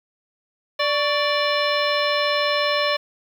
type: harmonic tone with a mistuned harmonic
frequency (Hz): 587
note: D5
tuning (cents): -1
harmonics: 1 / 2 / 3 / 4 / 5 / 6 / 7 / 9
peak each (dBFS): -22 / -25 / -27 / -28 / -29 / -30 / -30 / -32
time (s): 0.79-2.97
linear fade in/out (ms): 10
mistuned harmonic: 2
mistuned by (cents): -79
effects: 8-bit